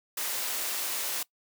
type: high-pass noise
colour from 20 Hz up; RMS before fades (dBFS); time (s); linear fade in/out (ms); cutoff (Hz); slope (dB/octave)
white; -32; 0.17-1.23; 5; 380; 12
effects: noise-tail reverb RT60 0.1 s tail -21 dB re dry